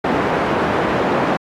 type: band-pass noise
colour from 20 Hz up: pink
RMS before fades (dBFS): -18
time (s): 0.04-1.37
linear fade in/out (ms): 5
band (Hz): 220 to 1300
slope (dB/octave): 12
effects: AAC 48 kbps